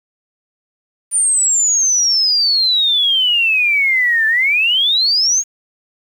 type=exponential two-way sweep; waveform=sine; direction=down then up; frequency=9290 to 1747 to 6710 Hz; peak=-11 dBFS; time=1.11-5.44 s; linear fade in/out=50 ms; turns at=4.27 s; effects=7-bit